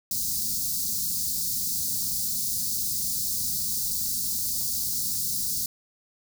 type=band-stop noise; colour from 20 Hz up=white; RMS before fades=-28 dBFS; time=0.11-5.66 s; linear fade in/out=2 ms; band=250 to 4300 Hz; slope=48 dB/octave; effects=none